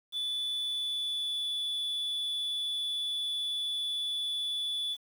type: tone with pitch glide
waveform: sine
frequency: 3473 to 3453 Hz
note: A7 to A7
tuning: -23 to -33 cents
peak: -28 dBFS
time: 0.12-4.97 s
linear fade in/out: 50 ms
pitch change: -10 cents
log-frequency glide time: 0.57-1.48 s
effects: tanh soft clip ceiling -29 dBFS + 9-bit